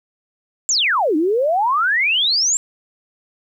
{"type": "exponential two-way sweep", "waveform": "sine", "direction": "down then up", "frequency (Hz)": [7600, 293.7, 7600], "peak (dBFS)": -14, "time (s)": [0.69, 2.57], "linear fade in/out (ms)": 0, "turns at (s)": 1.16, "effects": ["9-bit"]}